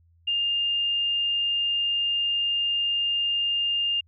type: tone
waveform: sine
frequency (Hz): 2811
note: F7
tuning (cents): +11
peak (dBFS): -22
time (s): 0.27-4.01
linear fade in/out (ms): 10
effects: added 84 Hz sine -57 dBFS peak until 4.07 s